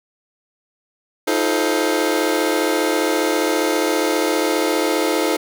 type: chord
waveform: sawtooth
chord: F dominant seventh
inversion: third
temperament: just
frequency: 314.3 / 349.2 / 436.5 / 523.8 Hz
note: Eb4 / F4 / A4 / C5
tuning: +18 / 0 / -14 / +2 cents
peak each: -17 / -19 / -18 / -19 dBFS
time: 1.27-5.37 s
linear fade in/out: 10 ms
effects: none